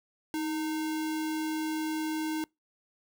sine tone with sample-and-hold, 314.3 Hz, D#4, 18 cents sharp, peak -29 dBFS, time 0.34-2.44 s, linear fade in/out 0 ms, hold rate 1225 Hz, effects noise-tail reverb RT60 0.2 s tail -26 dB re dry

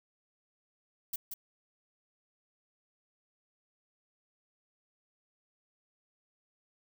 violet noise with echo, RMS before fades -35 dBFS, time 1.13-1.16 s, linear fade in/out 5 ms, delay 180 ms, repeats 1, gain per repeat -5 dB, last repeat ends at 1.34 s, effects none

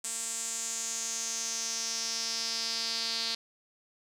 sawtooth tone with band-pass filter sweep, 228 Hz, A#3, 38 cents flat, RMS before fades -34 dBFS, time 0.04-3.35 s, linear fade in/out 5 ms, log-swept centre 8000 to 4400 Hz, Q 4.9, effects none

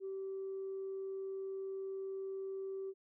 sine tone, 386.2 Hz, G4, 26 cents flat, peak -38 dBFS, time 0-2.94 s, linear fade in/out 50 ms, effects tanh soft clip ceiling -35 dBFS

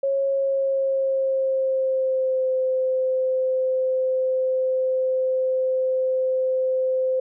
sine tone with pitch glide, 547 to 518.1 Hz, C#5 to C5, -23 to -17 cents, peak -19 dBFS, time 0.03-7.2 s, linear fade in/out 5 ms, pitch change -94 cents, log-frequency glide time 0.26-2.5 s, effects none

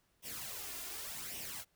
white noise with flanger, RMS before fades -44 dBFS, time 0.22-1.65 s, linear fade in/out 50 ms, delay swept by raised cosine 0.34 to 2.94 ms, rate 0.87 Hz, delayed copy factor +0.65, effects pink hiss -75 dBFS RMS until 1.75 s

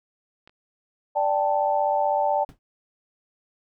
clicks, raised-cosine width 0.3 ms, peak -32 / -40 dBFS, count 2, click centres 0.475 / 0.495 s
sine chord, D suspended fourth, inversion none, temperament equal, 587.3 / 784 / 880 Hz, D5 / G5 / A5, 0 / 0 / 0 cents, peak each -24 dBFS, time 1.15-2.45 s, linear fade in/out 20 ms
brown noise with exponential decay, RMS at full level -38 dBFS, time 2.49-2.59 s, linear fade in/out 0 ms, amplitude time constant 21 ms
effects none

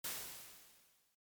white noise with exponential decay, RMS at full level -40 dBFS, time 0.04-1.15 s, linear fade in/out 5 ms, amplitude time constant 240 ms, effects MP3 96 kbps

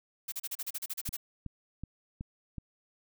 blue noise bursts, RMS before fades -36 dBFS, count 12, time 0.28-1.169 s, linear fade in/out 10 ms, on 42 ms, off 35 ms
click train, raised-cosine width 5 ms, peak -26 dBFS, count 5, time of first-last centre 1.09-2.583 s, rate 2.68 Hz
effects none

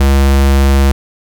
square tone, 68.5 Hz, C#2, 20 cents flat, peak -7 dBFS, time 0-0.92 s, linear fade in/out 5 ms, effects none

